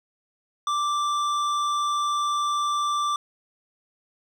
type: tone with hard clipping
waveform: sine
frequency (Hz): 1174.7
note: D6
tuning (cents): 0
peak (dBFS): -24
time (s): 0.67-3.16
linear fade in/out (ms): 2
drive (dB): 11
effects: none